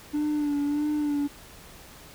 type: tone with vibrato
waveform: triangle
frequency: 293.7 Hz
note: D4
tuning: in tune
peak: -21 dBFS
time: 0.13-1.28 s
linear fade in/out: 20 ms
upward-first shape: sine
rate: 1.6 Hz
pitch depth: 40 cents each way
effects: tanh soft clip ceiling -17 dBFS + pink hiss -48 dBFS RMS until 2.14 s